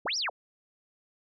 sine linear two-way sweep, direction up then down, 38.89 to 5880 to 337.2 Hz, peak -28 dBFS, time 0.05-0.3 s, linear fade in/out 10 ms, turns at 0.17 s, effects none

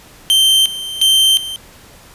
45% pulse tone with tremolo, 3126 Hz, G7, 6 cents flat, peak -8 dBFS, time 0.3-1.56 s, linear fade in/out 0 ms, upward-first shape square, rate 1.4 Hz, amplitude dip 80%, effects pink hiss -42 dBFS RMS until 2.14 s + resampled to 32000 Hz

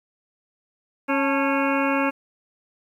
harmonic tone with a mistuned harmonic, 274.5 Hz, C#4, 17 cents flat, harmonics 1 / 2 / 3 / 4 / 5 / 6 / 8 / 9 / 10, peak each -23 / -26 / -28 / -29 / -30 / -31 / -32 / -33 / -33 dBFS, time 1.08-2.11 s, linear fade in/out 20 ms, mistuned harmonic 3, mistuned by +100 cents, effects 9-bit

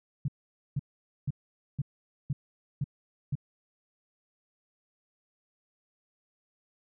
sine tone bursts, 140 Hz, C#3, 18 cents sharp, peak -26 dBFS, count 7, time 0.25-3.354 s, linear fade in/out 5 ms, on 32 ms, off 480 ms, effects none

